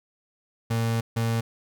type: tone bursts at uneven times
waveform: 35% pulse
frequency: 114.6 Hz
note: A#2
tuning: 29 cents flat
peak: -21 dBFS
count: 2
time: 0.7-1.01 / 1.16-1.41 s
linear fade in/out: 10 ms
effects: none